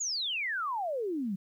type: exponential sweep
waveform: sine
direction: down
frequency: 7060 to 180.7 Hz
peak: -30 dBFS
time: 0-1.36 s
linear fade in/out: 10 ms
effects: 11-bit